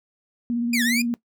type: tone with vibrato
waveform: sine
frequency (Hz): 237.1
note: A#3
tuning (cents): +30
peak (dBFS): -21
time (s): 0.5-1.14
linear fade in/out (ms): 0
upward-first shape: sine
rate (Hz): 17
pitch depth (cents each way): 28
type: linear two-way sweep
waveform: sawtooth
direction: down then up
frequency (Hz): 2489 to 1661.2 to 2487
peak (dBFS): -18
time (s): 0.73-1.02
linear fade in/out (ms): 5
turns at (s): 0.83
effects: noise-tail reverb RT60 0.1 s tail -19 dB re dry